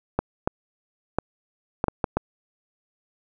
clicks, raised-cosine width 1 ms, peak -7 dBFS, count 7, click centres 0.19 / 0.475 / 1.186 / 1.841 / 1.883 / 2.042 / 2.17 s, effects none

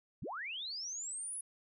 sine linear sweep, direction up, 63.6 to 10548 Hz, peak -39 dBFS, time 0.22-1.41 s, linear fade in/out 5 ms, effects none

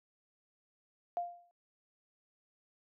sine tone with exponential decay, 698.5 Hz, F5, in tune, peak -29 dBFS, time 1.17-1.51 s, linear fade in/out 0 ms, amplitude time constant 72 ms, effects high-pass 400 Hz 12 dB/octave

